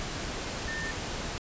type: tone in noise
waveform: sine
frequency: 1800 Hz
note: A6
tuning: 39 cents sharp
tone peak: -34 dBFS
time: 0.68-0.91 s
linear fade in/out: 0 ms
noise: pink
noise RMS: -35 dBFS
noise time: 0-1.38 s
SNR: -2 dB
effects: resampled to 16000 Hz